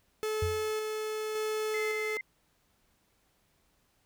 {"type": "tone with tremolo", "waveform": "45% pulse", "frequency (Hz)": 432.1, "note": "A4", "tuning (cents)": -31, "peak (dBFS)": -30, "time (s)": [0.23, 2.17], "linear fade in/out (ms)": 0, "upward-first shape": "square", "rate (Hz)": 0.89, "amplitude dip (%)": 25}
{"type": "tone with exponential decay", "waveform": "sine", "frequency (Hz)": 87.31, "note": "F2", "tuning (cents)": 0, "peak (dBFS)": -26, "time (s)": [0.42, 0.73], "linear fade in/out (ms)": 5, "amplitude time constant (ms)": 67}
{"type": "tone", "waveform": "sine", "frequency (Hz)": 2075, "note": "C7", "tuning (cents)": -15, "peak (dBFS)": -34, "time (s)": [1.74, 2.21], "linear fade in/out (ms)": 2}
{"effects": ["pink hiss -71 dBFS RMS until 4.05 s"]}